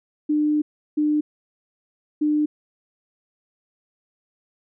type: tone bursts at uneven times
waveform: sine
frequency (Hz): 300.4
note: D4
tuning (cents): +39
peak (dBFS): -17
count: 3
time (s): 0.29-0.62 / 0.97-1.21 / 2.21-2.46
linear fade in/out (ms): 10
effects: none